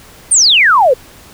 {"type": "exponential sweep", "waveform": "sine", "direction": "down", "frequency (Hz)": [9397, 469.1], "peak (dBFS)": -5, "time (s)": [0.31, 0.94], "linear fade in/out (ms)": 10, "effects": ["pink hiss -39 dBFS RMS until 1.33 s"]}